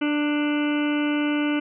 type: harmonic tone with a mistuned harmonic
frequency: 295.3 Hz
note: D4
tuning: 10 cents sharp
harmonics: 1 / 2 / 3 / 4 / 5 / 7 / 8 / 9 / 10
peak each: -21 / -33 / -37 / -38 / -33 / -37 / -37 / -37 / -37 dBFS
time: 0.01-1.6 s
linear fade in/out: 10 ms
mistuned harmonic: 3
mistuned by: +21 cents
effects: none